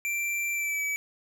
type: tone with pitch glide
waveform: square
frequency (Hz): 2352 to 2289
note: D7 to D7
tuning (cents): +2 to -45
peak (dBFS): -28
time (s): 0.05-0.96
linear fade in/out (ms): 0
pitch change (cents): -47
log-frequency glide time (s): 0.53-0.83
effects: none